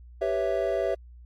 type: chord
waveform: triangle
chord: C# half-diminished seventh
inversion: second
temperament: equal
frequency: 392 / 493.9 / 554.4 / 659.3 Hz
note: G4 / B4 / C#5 / E5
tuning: 0 / 0 / 0 / 0 cents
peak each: -28 / -30 / -28 / -26 dBFS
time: 0.21-0.95 s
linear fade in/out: 10 ms
effects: added 60 Hz sine -45 dBFS peak until 1.25 s + AAC 64 kbps

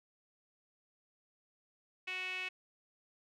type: tone with band-pass filter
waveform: sawtooth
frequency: 370 Hz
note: F#4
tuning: in tune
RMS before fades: -40 dBFS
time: 2.07-2.49 s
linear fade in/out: 10 ms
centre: 2500 Hz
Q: 7
effects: none

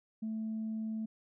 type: tone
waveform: sine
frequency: 220 Hz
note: A3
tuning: in tune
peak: -33 dBFS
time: 0.22-1.06 s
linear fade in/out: 10 ms
effects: tanh soft clip ceiling -31 dBFS

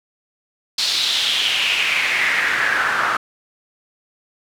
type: noise with band-pass filter sweep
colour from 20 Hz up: pink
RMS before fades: -19 dBFS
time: 0.78-3.17 s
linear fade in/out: 5 ms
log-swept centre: 4300 to 1300 Hz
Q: 4
effects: none

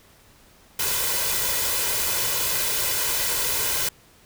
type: noise with comb filter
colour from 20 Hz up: white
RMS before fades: -24 dBFS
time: 0.79-3.89 s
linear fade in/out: 5 ms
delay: 2 ms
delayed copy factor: +0.6
effects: pink hiss -54 dBFS RMS until 4.25 s

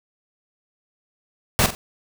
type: noise with echo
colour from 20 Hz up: pink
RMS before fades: -17 dBFS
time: 1.59-1.66 s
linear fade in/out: 0 ms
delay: 45 ms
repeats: 2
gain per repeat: -10 dB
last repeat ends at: 1.75 s
effects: none

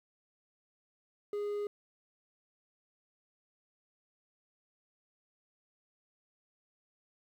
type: tone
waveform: triangle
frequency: 412.3 Hz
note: G#4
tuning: 13 cents flat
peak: -31 dBFS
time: 1.33-1.67 s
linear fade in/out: 2 ms
effects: 11-bit

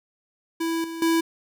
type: tone with level steps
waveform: square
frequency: 329.6 Hz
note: E4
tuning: in tune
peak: -24 / -32 / -19 dBFS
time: 0.6-1.21 s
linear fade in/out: 10 ms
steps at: 0.84 / 1.02 s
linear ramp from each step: 2 ms
effects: none

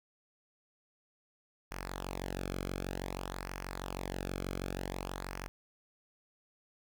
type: tone with flanger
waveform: sawtooth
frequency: 46.25 Hz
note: F#1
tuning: in tune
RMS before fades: -40 dBFS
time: 1.71-5.48 s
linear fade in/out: 0 ms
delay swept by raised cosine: 0.26 to 1.1 ms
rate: 0.54 Hz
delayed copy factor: -0.7
effects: 11-bit

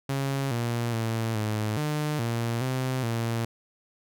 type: tone with pitch steps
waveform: sawtooth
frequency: 137 / 118.1 / 113.3 / 107.6 / 150.6 / 116.6 / 129.6 / 115.5 Hz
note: C#3 / A#2 / A#2 / A2 / D3 / A#2 / C3 / A#2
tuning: -20 / +23 / -49 / -38 / +44 / +1 / -16 / -16 cents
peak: -22 dBFS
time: 0.09-3.45 s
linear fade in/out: 5 ms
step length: 420 ms
effects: none

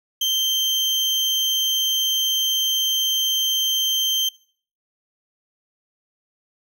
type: tone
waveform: 35% pulse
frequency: 3136 Hz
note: G7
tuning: in tune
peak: -17 dBFS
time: 0.21-4.29 s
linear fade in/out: 5 ms
effects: noise-tail reverb RT60 0.5 s tail -22 dB re dry

